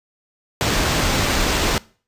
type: noise with sample-and-hold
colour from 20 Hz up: pink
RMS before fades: -19 dBFS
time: 0.61-1.78 s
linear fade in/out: 0 ms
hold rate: 11025 Hz
effects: noise-tail reverb RT60 0.4 s tail -22 dB re dry + resampled to 32000 Hz